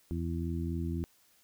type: harmonic tone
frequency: 83.8 Hz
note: E2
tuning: 29 cents sharp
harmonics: 1 / 2 / 3 / 4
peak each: -34 / -37 / -39 / -40 dBFS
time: 0.11-1.04 s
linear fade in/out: 0 ms
effects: white hiss -66 dBFS RMS until 1.43 s